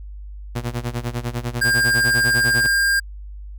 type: tone with tremolo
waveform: sawtooth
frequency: 120.2 Hz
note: B2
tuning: 46 cents flat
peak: -17 dBFS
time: 0.55-2.67 s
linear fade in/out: 10 ms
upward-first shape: sine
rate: 10 Hz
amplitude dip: 90%
type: tone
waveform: square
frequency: 1604 Hz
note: G6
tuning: 39 cents sharp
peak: -16 dBFS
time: 1.61-3 s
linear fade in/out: 10 ms
effects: added 50 Hz sine -32 dBFS peak until 3.58 s